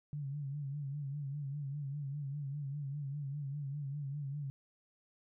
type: tone with vibrato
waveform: sine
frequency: 142 Hz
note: C#3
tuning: 42 cents sharp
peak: -37 dBFS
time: 0.13-4.5 s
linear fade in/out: 0 ms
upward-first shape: sine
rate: 5 Hz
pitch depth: 80 cents each way
effects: none